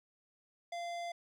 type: tone with hard clipping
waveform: sine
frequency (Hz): 690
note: F5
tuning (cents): -21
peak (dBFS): -40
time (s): 0.72-1.12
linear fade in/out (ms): 5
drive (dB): 16
effects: none